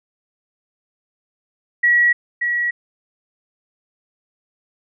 sine tone with echo, 1922 Hz, B6, 48 cents flat, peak -11 dBFS, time 1.83-2.13 s, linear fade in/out 10 ms, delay 580 ms, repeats 1, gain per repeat -6 dB, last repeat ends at 2.71 s, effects none

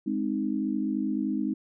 sine chord, Ab major, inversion none, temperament equal, 207.7 / 261.6 / 311.1 Hz, Ab3 / C4 / Eb4, 0 / 0 / 0 cents, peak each -30 dBFS, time 0.06-1.54 s, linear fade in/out 10 ms, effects none

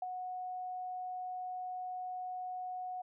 sine tone with ADSR envelope, 734 Hz, F#5, 14 cents flat, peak -33 dBFS, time 0.02-3.02 s, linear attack 4 ms, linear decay 23 ms, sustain -5 dB, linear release 9 ms, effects none

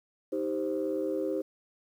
sine chord, C minor, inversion first, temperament just, 314 / 392.4 / 523.3 Hz, Eb4 / G4 / C5, +16 / +2 / 0 cents, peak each -32 dBFS, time 0.32-1.42 s, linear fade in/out 10 ms, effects tanh soft clip ceiling -21 dBFS + 10-bit

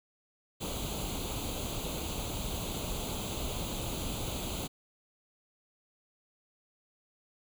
pink noise with comb filter, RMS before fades -36 dBFS, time 0.6-4.68 s, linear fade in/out 20 ms, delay 0.28 ms, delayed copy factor +0.8, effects none

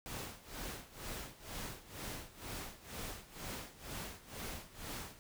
pink noise with tremolo, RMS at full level -43 dBFS, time 0.06-5.19 s, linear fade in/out 0 ms, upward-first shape sine, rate 2.1 Hz, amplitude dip 85%, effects none

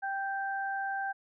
sine tone pair together, 784 / 1568 Hz, G5 / G6, 0 / 0 cents, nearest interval octave, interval 1200 cents, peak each -33 / -35 dBFS, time 0.02-1.13 s, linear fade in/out 20 ms, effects none

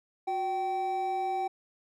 triangle tone pair together, 365.1 / 771 Hz, F#4 / G5, -23 / -29 cents, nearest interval octave + minor second, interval 1294 cents, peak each -34 / -27 dBFS, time 0.27-1.48 s, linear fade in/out 10 ms, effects none

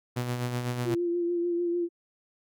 sawtooth tone with tremolo, 122.7 Hz, B2, 11 cents flat, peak -23 dBFS, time 0.16-0.95 s, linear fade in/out 10 ms, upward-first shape sine, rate 8 Hz, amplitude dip 45%
sine tone with vibrato, 346.2 Hz, F4, 15 cents flat, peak -25 dBFS, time 0.84-1.89 s, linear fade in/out 50 ms, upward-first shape sine, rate 6.7 Hz, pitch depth 26 cents each way
effects Opus 48 kbps

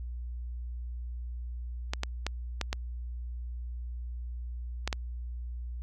clicks, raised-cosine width 0.2 ms, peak -13 dBFS, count 7, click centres 1.935 / 2.034 / 2.266 / 2.613 / 2.729 / 4.876 / 4.928 s, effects added 60 Hz sine -35 dBFS peak until 5.82 s

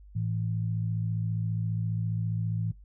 sine tone pair together, 110 / 164.81 Hz, A2 / E3, 0 / 0 cents, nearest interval perfect fifth, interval 700 cents, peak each -28 / -33 dBFS, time 0.15-2.72 s, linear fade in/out 10 ms, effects noise-tail reverb RT60 0.2 s tail -23 dB re dry + added 50 Hz sine -48 dBFS peak until 2.84 s

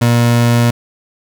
30% pulse tone, 118.8 Hz, A#2, 33 cents sharp, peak -6 dBFS, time 0.01-0.71 s, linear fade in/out 10 ms, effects none

